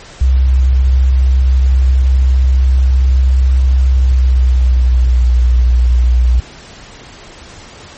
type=tone with pitch glide; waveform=sine; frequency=64.8 to 60.81 Hz; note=C2 to B1; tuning=-16 to -26 cents; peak=-6 dBFS; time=0.21-6.4 s; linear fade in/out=5 ms; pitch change=-110 cents; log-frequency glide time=3.84-5.34 s; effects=pink hiss -35 dBFS RMS until 7.97 s + MP3 32 kbps